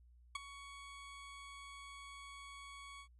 20% pulse tone with ADSR envelope, 1118 Hz, C#6, 14 cents sharp, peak -31 dBFS, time 0.35-3.08 s, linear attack 6 ms, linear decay 15 ms, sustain -15 dB, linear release 81 ms, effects added 60 Hz sine -61 dBFS peak until 3.19 s + resampled to 22050 Hz

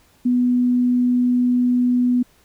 sine tone, 246.9 Hz, B3, in tune, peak -14 dBFS, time 0.25-2.23 s, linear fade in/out 10 ms, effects pink hiss -56 dBFS RMS until 2.44 s

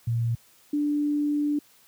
sine tone pair in turn, 116.54 / 293.7 Hz, A#2 / D4, 0 / 0 cents, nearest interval octave + major third, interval 1600 cents, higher second, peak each -22 dBFS, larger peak neither, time 0.07-0.35 / 0.73-1.59 s, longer second, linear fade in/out 5 ms, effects white hiss -58 dBFS RMS until 1.87 s + high-pass 60 Hz 12 dB/octave

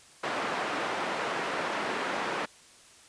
white band-pass noise, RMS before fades -32 dBFS, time 0.23-2.46 s, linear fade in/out 10 ms, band 260 to 1500 Hz, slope 12 dB/octave, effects white hiss -55 dBFS RMS until 3.08 s + resampled to 22050 Hz

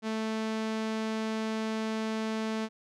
sawtooth tone, 220 Hz, A3, in tune, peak -26 dBFS, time 0.02-2.69 s, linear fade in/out 50 ms, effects low-pass 6000 Hz 12 dB/octave

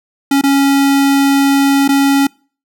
square tone with dropouts, 277.2 Hz, C#4, in tune, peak -9 dBFS, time 0.31-2.27 s, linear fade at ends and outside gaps 5 ms, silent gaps 0.413-0.436 / 1.879-1.889 s, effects noise-tail reverb RT60 0.4 s tail -26 dB re dry

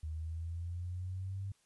sine exponential sweep, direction up, 77.4 to 99 Hz, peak -37 dBFS, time 0.03-1.52 s, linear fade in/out 5 ms, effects white hiss -72 dBFS RMS until 1.65 s + resampled to 24000 Hz

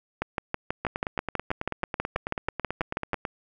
two click trains, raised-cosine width 0.5 ms, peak -11 / -14 dBFS, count 19 / 23, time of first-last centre 0.22-3.133 / 0.85-3.252 s, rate 6.18 / 9.16 Hz, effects none

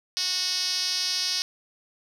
5% pulse tone with band-pass filter, 367.5 Hz, F#4, 12 cents flat, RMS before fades -27 dBFS, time 0.17-1.42 s, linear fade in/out 0 ms, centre 5400 Hz, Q 4.2, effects none

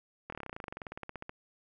slowing click train, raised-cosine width 0.5 ms, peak -25 dBFS, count 24, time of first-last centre 0.3-1.294 s, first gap 24 ms, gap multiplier 1.05, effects none

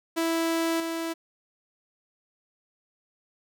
sawtooth tone with level steps, 329.6 Hz, E4, in tune, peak -20 / -25 dBFS, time 0.16-1.14 s, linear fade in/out 20 ms, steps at 0.8 s, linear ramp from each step 2 ms, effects none

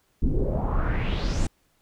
brown noise with low-pass filter sweep, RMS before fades -24 dBFS, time 0.22-1.47 s, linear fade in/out 5 ms, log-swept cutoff 250 to 8400 Hz, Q 3.5, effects pink hiss -67 dBFS RMS until 1.81 s

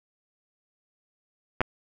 clicks, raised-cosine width 0.5 ms, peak -8 dBFS, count 2, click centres 1.607 / 1.615 s, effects none

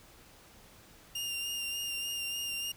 sawtooth tone with vibrato, 2805 Hz, F7, 7 cents sharp, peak -31 dBFS, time 1.15-2.72 s, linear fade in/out 5 ms, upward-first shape sine, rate 3.4 Hz, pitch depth 19 cents each way, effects pink hiss -57 dBFS RMS until 2.76 s

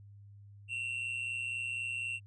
triangle tone with amplitude modulation, 2728 Hz, F7, 41 cents flat, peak -30 dBFS, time 0.68-2.2 s, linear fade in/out 50 ms, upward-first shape sine, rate 124 Hz, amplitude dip 65%, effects added 101 Hz sine -51 dBFS peak until 2.26 s + resampled to 22050 Hz

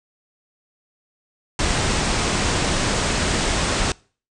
pink low-pass noise, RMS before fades -21 dBFS, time 1.59-3.92 s, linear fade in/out 2 ms, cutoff 9000 Hz, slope 96 dB/octave, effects noise-tail reverb RT60 0.4 s tail -24 dB re dry

